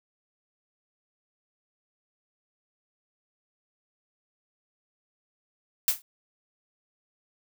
blue noise with exponential decay, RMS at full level -18 dBFS, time 5.88-6.02 s, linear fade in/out 1 ms, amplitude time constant 29 ms, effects none

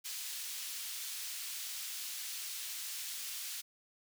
pink high-pass noise, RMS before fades -42 dBFS, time 0.04-3.62 s, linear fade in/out 20 ms, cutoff 3400 Hz, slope 12 dB/octave, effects none

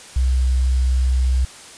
sine tone with quantisation, 64.1 Hz, C2, 35 cents flat, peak -14 dBFS, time 0.16-1.45 s, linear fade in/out 5 ms, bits 7, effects white hiss -40 dBFS RMS until 1.77 s + resampled to 22050 Hz

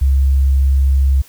sine tone, 67.7 Hz, C#2, 40 cents flat, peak -9 dBFS, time 0.01-1.22 s, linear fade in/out 10 ms, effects white hiss -45 dBFS RMS until 1.28 s

